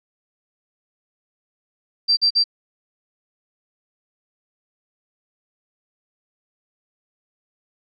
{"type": "tone bursts", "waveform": "sine", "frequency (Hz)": 4699, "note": "D8", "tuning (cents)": 0, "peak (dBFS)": -13, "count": 3, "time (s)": [2.08, 2.441], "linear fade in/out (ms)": 20, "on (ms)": 91, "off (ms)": 44, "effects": []}